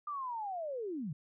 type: linear sweep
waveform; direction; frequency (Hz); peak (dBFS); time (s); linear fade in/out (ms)
sine; down; 1212 to 132.2; -36; 0.07-1.13; 5
effects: none